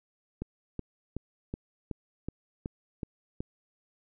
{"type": "click train", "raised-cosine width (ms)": 3, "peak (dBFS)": -21, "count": 9, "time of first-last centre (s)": [0.42, 3.405], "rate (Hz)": 2.68, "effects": []}